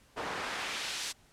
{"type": "noise with band-pass filter sweep", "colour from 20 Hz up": "pink", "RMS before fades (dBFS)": -37, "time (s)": [0.16, 1.13], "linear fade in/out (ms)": 20, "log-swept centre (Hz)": [810, 5800], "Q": 0.76, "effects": ["pink hiss -63 dBFS RMS until 1.32 s", "low-pass 11000 Hz 12 dB/octave"]}